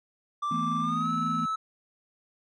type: tone with pitch glide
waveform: triangle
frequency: 1174.7 to 1303.4 Hz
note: D6 to E6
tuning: 0 to -20 cents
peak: -25 dBFS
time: 0.42-1.56 s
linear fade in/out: 10 ms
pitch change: +180 cents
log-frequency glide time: 0.8-1.11 s
type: chord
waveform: sine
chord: E suspended fourth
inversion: none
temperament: equal with one note detuned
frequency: 164.81 / 223.1 / 246.9 Hz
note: E3 / A3 / B3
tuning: 0 / +24 / 0 cents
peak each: -33 dBFS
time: 0.51-1.46 s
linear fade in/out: 5 ms
effects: tanh soft clip ceiling -16 dBFS + resampled to 22050 Hz